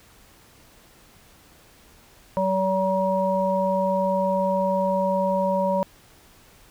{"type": "harmonic tone", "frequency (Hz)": 190, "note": "F#3", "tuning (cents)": 46, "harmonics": [1, 3, 5], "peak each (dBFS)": [-26, -22, -25], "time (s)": [2.37, 5.83], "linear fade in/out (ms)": 0, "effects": ["pink hiss -53 dBFS RMS until 6.7 s"]}